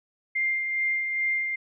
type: tone with tremolo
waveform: sine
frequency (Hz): 2104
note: C7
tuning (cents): +9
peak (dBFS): -22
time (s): 0.35-1.56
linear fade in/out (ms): 10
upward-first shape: sine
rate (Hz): 2.4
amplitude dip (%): 40
effects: none